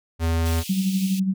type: tone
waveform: square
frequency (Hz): 82.41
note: E2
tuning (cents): 0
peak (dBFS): -20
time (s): 0.19-0.64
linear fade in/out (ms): 50
type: high-pass noise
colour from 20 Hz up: pink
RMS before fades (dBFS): -36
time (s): 0.45-1.2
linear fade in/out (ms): 10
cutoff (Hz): 2500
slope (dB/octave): 48
type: tone with tremolo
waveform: sine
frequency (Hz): 190.4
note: F#3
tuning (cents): +50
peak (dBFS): -17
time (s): 0.69-1.34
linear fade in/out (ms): 10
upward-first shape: sine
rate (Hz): 12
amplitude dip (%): 55
effects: none